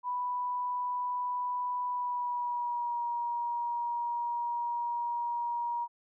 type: tone with pitch glide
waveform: sine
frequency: 987.8 to 950.3 Hz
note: B5 to A#5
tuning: 0 to +33 cents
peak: -30 dBFS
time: 0.03-5.88 s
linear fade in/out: 50 ms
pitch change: -67 cents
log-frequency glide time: 1.89-3.03 s
effects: none